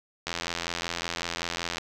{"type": "click train", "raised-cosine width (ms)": 0.2, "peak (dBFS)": -12, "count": 130, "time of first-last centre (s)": [0.27, 1.782], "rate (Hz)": 85.3, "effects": []}